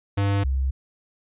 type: tone pair in turn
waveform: square / sine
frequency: 99.8 / 66.32 Hz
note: G2 / C2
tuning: +32 / +24 cents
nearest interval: perfect fifth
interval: 708 cents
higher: first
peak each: -20 dBFS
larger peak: neither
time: 0.17-0.44 / 0.44-0.71 s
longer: neither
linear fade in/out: 10 ms
effects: resampled to 8000 Hz